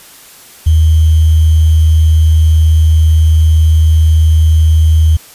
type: tone with sample-and-hold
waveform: sine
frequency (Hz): 79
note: D#2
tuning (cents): +27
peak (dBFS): -4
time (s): 0.66-5.17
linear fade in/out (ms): 10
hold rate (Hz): 3150
effects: white hiss -37 dBFS RMS until 5.34 s + resampled to 32000 Hz